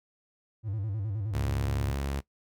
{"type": "tone with vibrato", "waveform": "triangle", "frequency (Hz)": 103.83, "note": "G#2", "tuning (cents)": 0, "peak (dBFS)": -28, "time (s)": [0.63, 1.95], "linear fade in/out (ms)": 50, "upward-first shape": "square", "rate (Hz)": 9.6, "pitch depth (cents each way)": 110}
{"type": "tone", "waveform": "sawtooth", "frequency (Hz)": 69.3, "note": "C#2", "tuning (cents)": 0, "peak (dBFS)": -26, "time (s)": [1.33, 2.21], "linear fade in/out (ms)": 20}
{"effects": ["noise-tail reverb RT60 0.1 s tail -19 dB re dry"]}